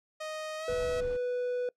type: tone with pitch glide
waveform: sawtooth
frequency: 622.3 to 644.2 Hz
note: D#5 to E5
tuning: 0 to -40 cents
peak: -32 dBFS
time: 0.2-1.01 s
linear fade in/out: 10 ms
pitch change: +60 cents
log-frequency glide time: 0.58-0.67 s
type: tone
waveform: triangle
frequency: 493.9 Hz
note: B4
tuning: in tune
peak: -27 dBFS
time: 0.68-1.69 s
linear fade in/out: 2 ms
type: noise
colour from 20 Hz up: brown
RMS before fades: -42 dBFS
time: 0.69-1.17 s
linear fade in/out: 10 ms
effects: noise-tail reverb RT60 0.1 s tail -24 dB re dry + low-pass 8000 Hz 12 dB/octave